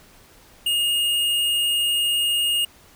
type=tone with tanh clipping; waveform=sine; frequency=2848 Hz; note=F7; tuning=33 cents sharp; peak=-20 dBFS; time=0.66-2.65 s; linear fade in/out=5 ms; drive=16 dB; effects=pink hiss -51 dBFS RMS until 2.95 s

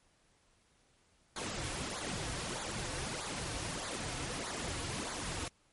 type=noise with flanger; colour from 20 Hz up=pink; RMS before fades=-39 dBFS; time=1.36-5.48 s; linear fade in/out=2 ms; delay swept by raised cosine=0.35 to 5.05 ms; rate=1.6 Hz; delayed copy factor=-0.65; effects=pink hiss -70 dBFS RMS until 5.72 s + MP3 48 kbps

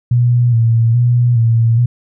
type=tone with vibrato; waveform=sine; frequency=118.1 Hz; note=A#2; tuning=23 cents sharp; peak=-8 dBFS; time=0.11-1.86 s; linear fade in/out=5 ms; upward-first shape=square; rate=1.2 Hz; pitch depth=47 cents each way; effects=none

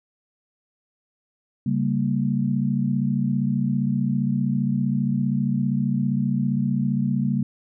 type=chord; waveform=sine; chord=G diminished; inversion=second; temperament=equal with one note detuned; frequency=138.59 / 196 / 231.2 Hz; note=Db3 / G3 / Bb3; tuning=0 / 0 / -14 cents; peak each=-24 dBFS; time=1.66-7.43 s; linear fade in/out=5 ms; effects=none

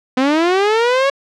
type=linear sweep; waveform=sawtooth; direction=up; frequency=250.2 to 561 Hz; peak=-8 dBFS; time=0.17-1.1 s; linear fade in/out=5 ms; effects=low-pass 4000 Hz 12 dB/octave

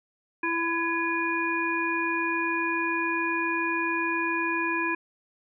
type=harmonic tone with a mistuned harmonic; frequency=334.1 Hz; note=E4; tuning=23 cents sharp; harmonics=1 / 3 / 5 / 7; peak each=-30 / -30 / -30 / -30 dBFS; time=0.43-4.95 s; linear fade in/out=5 ms; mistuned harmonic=7; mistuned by=+75 cents; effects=none

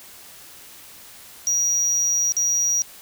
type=tone with dropouts; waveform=sine; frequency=5760 Hz; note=F#8; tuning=47 cents flat; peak=-15 dBFS; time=1.47-2.82 s; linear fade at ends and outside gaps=0 ms; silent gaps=2.321-2.367 s; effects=tanh soft clip ceiling -17 dBFS + white hiss -44 dBFS RMS until 3.01 s

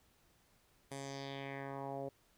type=tone with low-pass filter sweep; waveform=10% pulse; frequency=137.6 Hz; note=C#3; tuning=12 cents flat; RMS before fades=-44 dBFS; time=0.91-2.09 s; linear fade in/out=5 ms; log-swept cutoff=9900 to 530 Hz; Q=2.6; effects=pink hiss -71 dBFS RMS until 2.37 s

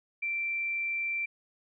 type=tone; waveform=sine; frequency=2349 Hz; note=D7; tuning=in tune; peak=-29 dBFS; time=0.22-1.26 s; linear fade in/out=10 ms; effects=none

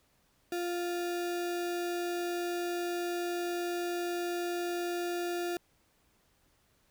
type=tone with sample-and-hold; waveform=sine; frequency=349.2 Hz; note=F4; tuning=in tune; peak=-31 dBFS; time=0.52-5.57 s; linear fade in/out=2 ms; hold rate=1050 Hz; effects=pink hiss -70 dBFS RMS until 6.9 s

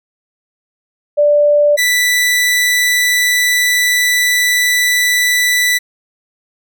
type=tone pair in turn; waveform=sine / sawtooth; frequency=587.3 / 1975.4 Hz; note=D5 / B6; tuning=0 / 0 cents; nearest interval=octave + major sixth; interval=2100 cents; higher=second; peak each=-7 dBFS; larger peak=neither; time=1.17-1.77 / 1.77-5.79 s; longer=second; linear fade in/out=20 ms; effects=none

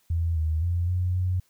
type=tone with pitch steps; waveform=sine; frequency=83.5 / 79 / 86.9 / 90.2 / 91.4 Hz; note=E2 / D#2 / F2 / F#2 / F#2; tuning=+23 / +27 / -8 / -44 / -21 cents; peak=-22 dBFS; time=0.1-1.4 s; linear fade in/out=5 ms; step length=260 ms; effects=white hiss -66 dBFS RMS until 1.49 s

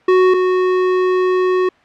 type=tone pair in turn; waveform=square; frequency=370 / 368.4 Hz; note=F#4 / F#4; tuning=0 / -7 cents; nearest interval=unison; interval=7 cents; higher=first; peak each=-9 / -13 dBFS; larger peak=first; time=0.08-0.34 / 0.34-1.69 s; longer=second; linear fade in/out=5 ms; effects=white hiss -50 dBFS RMS until 1.84 s + low-pass 2000 Hz 12 dB/octave

